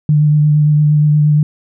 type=tone with vibrato; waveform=sine; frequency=149.9 Hz; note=D3; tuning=36 cents sharp; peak=-7 dBFS; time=0.09-1.43 s; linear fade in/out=2 ms; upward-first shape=triangle; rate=8.6 Hz; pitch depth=21 cents each way; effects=none